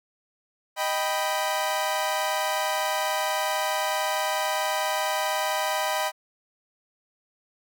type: chord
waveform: sawtooth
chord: Eb augmented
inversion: none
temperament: equal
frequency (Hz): 622.3 / 784 / 987.8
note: Eb5 / G5 / B5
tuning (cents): 0 / 0 / 0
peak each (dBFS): -25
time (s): 0.76-6.12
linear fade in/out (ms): 50
effects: none